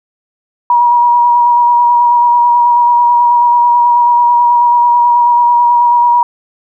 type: tone with vibrato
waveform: sine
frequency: 959 Hz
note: A#5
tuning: 49 cents sharp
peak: -5 dBFS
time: 0.7-6.23 s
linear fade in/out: 2 ms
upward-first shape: square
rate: 9.2 Hz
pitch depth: 14 cents each way
effects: none